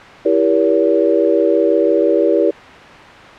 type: chord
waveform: sine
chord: E diminished seventh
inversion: none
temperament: just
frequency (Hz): 329.6 / 395.6 / 474.7 / 569.6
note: E4 / G4 / Bb4 / Db5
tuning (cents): 0 / +16 / +31 / +47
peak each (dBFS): -16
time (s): 0.25-2.51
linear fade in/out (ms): 10
effects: white hiss -35 dBFS RMS until 3.38 s + low-pass 2000 Hz 12 dB/octave